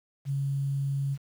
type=tone with quantisation; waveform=sine; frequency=138.59 Hz; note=C#3; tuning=in tune; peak=-26 dBFS; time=0.25-1.18 s; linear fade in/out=50 ms; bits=9; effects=none